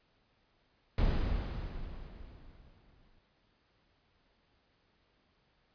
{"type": "noise with exponential decay", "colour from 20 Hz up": "brown", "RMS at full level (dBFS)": -27, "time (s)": [0.98, 3.19], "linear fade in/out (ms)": 2, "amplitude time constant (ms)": 480, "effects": ["pink hiss -72 dBFS RMS until 5.74 s", "resampled to 11025 Hz"]}